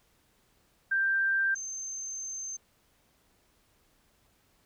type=tone pair in turn; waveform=sine; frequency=1577 / 6279 Hz; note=G6 / G8; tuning=+10 / +2 cents; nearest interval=2 octaves; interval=2392 cents; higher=second; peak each=-24 / -35 dBFS; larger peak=first; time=0.91-1.55 / 1.55-2.57 s; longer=second; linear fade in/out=10 ms; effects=pink hiss -68 dBFS RMS until 4.65 s